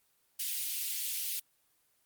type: high-pass noise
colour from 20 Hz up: white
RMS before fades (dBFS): -35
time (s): 0.39-1.4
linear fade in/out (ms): 10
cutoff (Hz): 2500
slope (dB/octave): 24
effects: white hiss -72 dBFS RMS until 2.05 s + Opus 24 kbps